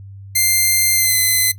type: tone with pitch glide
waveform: 5% pulse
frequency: 2093 to 2038 Hz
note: C7 to C7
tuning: 0 to -46 cents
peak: -3 dBFS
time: 0.35-1.52 s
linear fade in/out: 10 ms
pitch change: -46 cents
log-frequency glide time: 0.95-1.15 s
effects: noise-tail reverb RT60 0.1 s tail -17 dB re dry + added 98 Hz sine -33 dBFS peak until 1.58 s